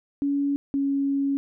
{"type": "tone pair in turn", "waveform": "sine", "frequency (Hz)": [282.2, 277.5], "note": ["C#4", "C#4"], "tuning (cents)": [31, 2], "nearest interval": "unison", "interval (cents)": 29, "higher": "first", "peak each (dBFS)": [-21, -21], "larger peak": "neither", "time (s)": [[0.22, 0.56], [0.74, 1.37]], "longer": "second", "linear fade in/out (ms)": 0, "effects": []}